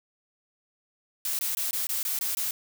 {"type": "noise bursts", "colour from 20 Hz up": "blue", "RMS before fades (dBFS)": -29, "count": 8, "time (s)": [1.25, 2.51], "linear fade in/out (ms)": 2, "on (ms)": 140, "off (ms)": 20, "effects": []}